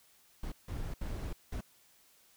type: noise bursts at uneven times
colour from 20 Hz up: brown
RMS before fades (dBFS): -38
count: 4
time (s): 0.43-0.52 / 0.68-0.94 / 1.01-1.33 / 1.52-1.61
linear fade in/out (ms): 5
effects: white hiss -65 dBFS RMS until 2.36 s